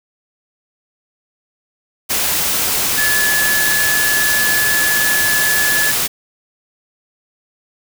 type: tone in noise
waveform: sine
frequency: 1714 Hz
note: A6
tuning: 46 cents flat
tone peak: -15 dBFS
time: 2.97-5.92 s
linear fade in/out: 20 ms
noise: white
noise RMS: -17 dBFS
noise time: 2.09-6.08 s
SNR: -1 dB
effects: none